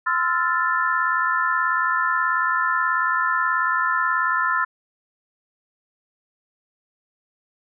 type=chord; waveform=sine; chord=F major seventh; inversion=second; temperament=equal with one note detuned; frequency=1032.7 / 1318.5 / 1396.9 / 1760 Hz; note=C6 / E6 / F6 / A6; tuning=-23 / 0 / 0 / 0 cents; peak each=-24 dBFS; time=0.06-4.65 s; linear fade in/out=10 ms; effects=none